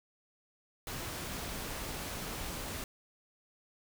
pink noise, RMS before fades -40 dBFS, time 0.87-2.84 s, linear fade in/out 2 ms, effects none

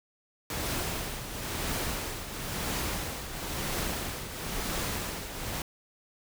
pink noise with tremolo, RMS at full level -31 dBFS, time 0.5-5.62 s, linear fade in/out 2 ms, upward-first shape triangle, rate 0.99 Hz, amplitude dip 65%, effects none

